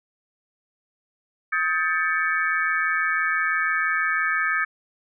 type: tone cluster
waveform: sine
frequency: 1267 / 1588 / 1754 / 2244 Hz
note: D#6 / G6 / A6 / C#7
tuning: +31 / +22 / -6 / +21 cents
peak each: -26 / -26 / -24 / -29 dBFS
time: 1.52-4.65 s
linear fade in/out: 10 ms
effects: none